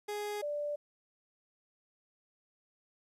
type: tone pair in turn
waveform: 30% pulse / sine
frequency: 415.3 / 587.3 Hz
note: G#4 / D5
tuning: 0 / 0 cents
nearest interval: tritone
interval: 600 cents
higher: second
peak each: -33 / -33 dBFS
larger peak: neither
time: 0.08-0.42 / 0.42-0.76 s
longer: neither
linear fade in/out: 10 ms
effects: resampled to 32000 Hz + 12-bit